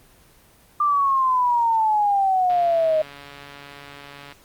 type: exponential sweep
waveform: sine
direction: down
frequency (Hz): 1194 to 618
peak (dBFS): -16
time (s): 0.8-3.02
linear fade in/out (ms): 5
type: click train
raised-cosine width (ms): 0.3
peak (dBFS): -24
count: 260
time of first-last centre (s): 2.5-4.324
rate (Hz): 142
effects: pink hiss -53 dBFS RMS until 4.44 s + Opus 24 kbps